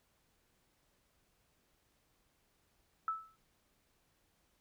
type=tone with exponential decay; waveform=sine; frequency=1310 Hz; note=E6; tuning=11 cents flat; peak=-30 dBFS; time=3.08-3.36 s; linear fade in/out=1 ms; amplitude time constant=59 ms; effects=pink hiss -75 dBFS RMS until 4.6 s